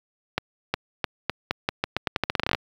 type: accelerating click train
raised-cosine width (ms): 0.3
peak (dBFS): -6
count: 20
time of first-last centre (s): 0.38-2.548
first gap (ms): 360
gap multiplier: 0.84
effects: high-pass 60 Hz 12 dB/octave + 8-bit